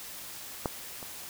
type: clicks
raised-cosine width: 1 ms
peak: -14 / -28 dBFS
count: 2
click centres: 0.658 / 1.028 s
effects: white hiss -43 dBFS RMS until 1.29 s